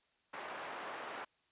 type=band-pass noise; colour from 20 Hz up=pink; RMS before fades=-45 dBFS; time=0.33-1.25 s; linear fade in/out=10 ms; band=600 to 1900 Hz; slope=12 dB/octave; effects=white hiss -75 dBFS RMS until 1.51 s + resampled to 8000 Hz